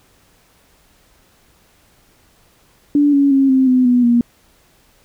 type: tone with pitch steps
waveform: sine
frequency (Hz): 290 / 280.6 / 271.5 / 262.7 / 254.2 / 246 / 238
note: D4 / C#4 / C#4 / C4 / C4 / B3 / A#3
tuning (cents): -22 / +21 / -36 / +7 / -50 / -7 / +36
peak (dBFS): -9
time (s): 2.95-4.21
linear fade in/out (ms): 2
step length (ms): 180
effects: pink hiss -54 dBFS RMS until 5.04 s